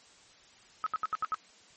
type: tone bursts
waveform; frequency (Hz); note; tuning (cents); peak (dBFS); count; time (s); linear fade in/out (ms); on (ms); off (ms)
sine; 1280; D#6; +49; -27; 6; 0.84-1.344; 0; 24; 72
effects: white hiss -58 dBFS RMS until 1.76 s + MP3 32 kbps